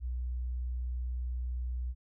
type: tone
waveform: sine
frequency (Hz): 61.6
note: B1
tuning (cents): -4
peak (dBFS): -32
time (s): 0-1.95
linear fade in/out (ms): 50
effects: none